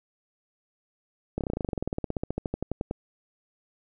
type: slowing click train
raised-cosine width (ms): 2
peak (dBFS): -15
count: 28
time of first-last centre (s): 1.38-2.911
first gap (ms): 28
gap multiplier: 1.05
effects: none